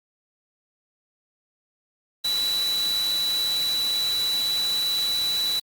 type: tone in noise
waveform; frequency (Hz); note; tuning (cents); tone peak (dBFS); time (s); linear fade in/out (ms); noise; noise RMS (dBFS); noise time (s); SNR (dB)
sine; 3951; B7; 0; -22; 2.24-5.6; 10; white; -33; 2.24-5.6; +8
effects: Opus 48 kbps